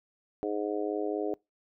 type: harmonic tone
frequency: 104.1 Hz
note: G#2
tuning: 5 cents sharp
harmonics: 3 / 4 / 5 / 6 / 7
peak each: -34 / -32 / -38 / -39 / -40 dBFS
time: 0.43-1.34 s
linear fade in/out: 0 ms
effects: noise-tail reverb RT60 0.2 s tail -24 dB re dry